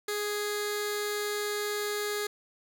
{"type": "tone with notch filter", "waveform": "15% pulse", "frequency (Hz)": 415.3, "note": "G#4", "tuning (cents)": 0, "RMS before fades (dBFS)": -32, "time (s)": [0.08, 2.27], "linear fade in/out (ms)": 5, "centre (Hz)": 930, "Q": 0.85, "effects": []}